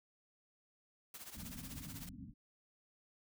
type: noise with tremolo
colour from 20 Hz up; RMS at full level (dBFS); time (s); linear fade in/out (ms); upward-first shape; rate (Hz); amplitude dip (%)
white; -48; 1.14-2.09; 2; triangle; 16; 80
type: low-pass noise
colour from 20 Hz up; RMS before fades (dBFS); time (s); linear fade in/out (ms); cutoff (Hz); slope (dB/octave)
white; -50; 1.33-2.34; 50; 280; 96
effects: none